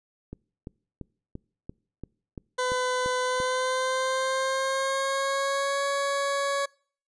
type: click train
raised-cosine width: 3 ms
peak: -24 dBFS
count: 10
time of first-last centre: 0.33-3.402 s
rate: 2.93 Hz
type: tone with pitch glide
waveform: 20% pulse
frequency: 504 to 559.2 Hz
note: B4 to C#5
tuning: +35 to +15 cents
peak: -20 dBFS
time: 2.58-6.66 s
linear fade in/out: 10 ms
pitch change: +180 cents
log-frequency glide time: 3.21-5.85 s
effects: noise-tail reverb RT60 0.5 s tail -26 dB re dry + resampled to 22050 Hz